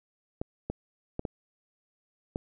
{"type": "clicks", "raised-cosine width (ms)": 2, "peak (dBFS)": -18, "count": 5, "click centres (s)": [0.415, 0.7, 1.194, 1.252, 2.359], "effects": []}